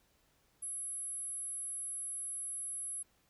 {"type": "tone", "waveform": "sine", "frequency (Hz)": 10860, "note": "F9", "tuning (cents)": -50, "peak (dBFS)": -37, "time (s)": [0.62, 3.03], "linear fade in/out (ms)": 10, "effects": ["tanh soft clip ceiling -34 dBFS", "pink hiss -72 dBFS RMS until 3.29 s"]}